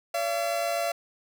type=tone pair together; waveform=40% pulse; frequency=570.1 / 678 Hz; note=C#5 / E5; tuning=+48 / +49 cents; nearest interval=minor third; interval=301 cents; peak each=-31 / -26 dBFS; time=0.14-0.92 s; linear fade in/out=5 ms; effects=none